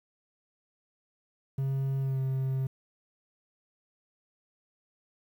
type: tone with pitch glide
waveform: triangle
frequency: 135.4 to 132.69 Hz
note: C#3 to C3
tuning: -40 to +25 cents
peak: -25 dBFS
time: 1.58-2.67 s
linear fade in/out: 5 ms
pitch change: -35 cents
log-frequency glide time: 2.01-2.19 s
effects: 10-bit